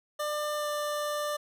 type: tone with pitch glide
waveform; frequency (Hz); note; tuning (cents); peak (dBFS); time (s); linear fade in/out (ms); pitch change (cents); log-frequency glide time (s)
25% pulse; 597 to 592.9; D5 to D5; +28 to +16; -26; 0.19-1.37; 10; -12; 0.57-0.67
effects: none